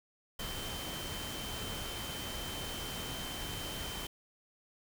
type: tone in noise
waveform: sine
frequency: 3097 Hz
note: G7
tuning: 22 cents flat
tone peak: -44 dBFS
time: 0.39-4.07 s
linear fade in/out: 5 ms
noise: pink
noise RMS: -41 dBFS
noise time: 0.39-4.07 s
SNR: -6 dB
effects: none